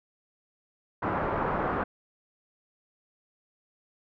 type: low-pass noise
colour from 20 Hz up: white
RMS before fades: -29 dBFS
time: 1.02-1.84 s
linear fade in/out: 10 ms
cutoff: 1300 Hz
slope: 24 dB/octave
effects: none